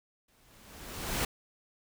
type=noise with exponential growth; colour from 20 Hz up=pink; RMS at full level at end=-29 dBFS; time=0.28-1.25 s; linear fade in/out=5 ms; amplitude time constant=210 ms; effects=none